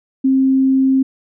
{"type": "tone", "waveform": "sine", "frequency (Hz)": 265.6, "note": "C4", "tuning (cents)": 26, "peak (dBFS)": -10, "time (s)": [0.24, 1.03], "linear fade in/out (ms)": 10, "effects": []}